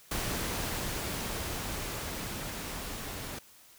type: noise with level ramp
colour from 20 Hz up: pink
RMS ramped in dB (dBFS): -33 to -40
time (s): 0.11-3.39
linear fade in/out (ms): 5
effects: white hiss -57 dBFS RMS until 3.78 s